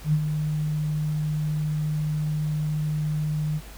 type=tone with ADSR envelope; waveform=sine; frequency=152.4 Hz; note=D#3; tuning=36 cents flat; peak=-16 dBFS; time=0.04-3.61 s; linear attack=89 ms; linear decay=59 ms; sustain=-7 dB; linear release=46 ms; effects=added 50 Hz sine -41 dBFS peak until 3.77 s + pink hiss -46 dBFS RMS until 3.77 s